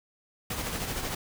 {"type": "noise with tremolo", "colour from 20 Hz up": "pink", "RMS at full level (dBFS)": -31, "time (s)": [0.5, 1.15], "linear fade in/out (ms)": 5, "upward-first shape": "triangle", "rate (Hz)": 13, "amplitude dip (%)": 50, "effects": []}